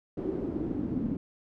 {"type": "noise with band-pass filter sweep", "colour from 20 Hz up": "brown", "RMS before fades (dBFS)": -32, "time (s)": [0.17, 1.17], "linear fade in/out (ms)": 5, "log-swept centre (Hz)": [370, 240], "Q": 4.9, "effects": []}